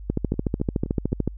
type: two click trains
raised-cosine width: 3 ms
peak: -9 / -20 dBFS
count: 17 / 4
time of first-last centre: 0.1-1.276 / 0.34-1.121 s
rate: 13.6 / 3.84 Hz
effects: added 50 Hz sine -35 dBFS peak until 1.37 s